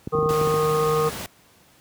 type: clicks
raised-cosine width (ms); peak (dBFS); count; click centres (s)
3; -15; 9; 0.074 / 0.151 / 0.187 / 0.228 / 0.259 / 0.308 / 0.414 / 0.474 / 0.541
type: harmonic tone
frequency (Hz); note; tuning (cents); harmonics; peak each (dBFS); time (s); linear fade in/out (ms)
154.5; D#3; -12; 1 / 3 / 5 / 7 / 8; -27 / -20 / -34 / -29 / -26; 0.12-1.1; 20
type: noise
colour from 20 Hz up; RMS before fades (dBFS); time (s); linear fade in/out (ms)
pink; -32; 0.29-1.26; 0
effects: pink hiss -55 dBFS RMS until 1.8 s + high-pass 80 Hz 12 dB/octave